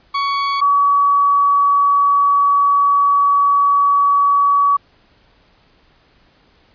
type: tone pair in turn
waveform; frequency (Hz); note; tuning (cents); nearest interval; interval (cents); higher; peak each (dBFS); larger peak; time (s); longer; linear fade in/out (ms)
40% pulse / sine; 1121 / 1135.3; C#6 / C#6; +19 / +41; unison; 22; second; -15 / -10; second; 0.14-0.61 / 0.61-4.77; second; 10
effects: pink hiss -54 dBFS RMS until 6.74 s + resampled to 11025 Hz